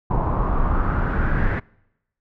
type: noise with low-pass filter sweep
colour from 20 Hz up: brown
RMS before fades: -20 dBFS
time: 0.1-1.6 s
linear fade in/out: 10 ms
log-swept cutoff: 930 to 1800 Hz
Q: 4.1
effects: noise-tail reverb RT60 0.9 s tail -26 dB re dry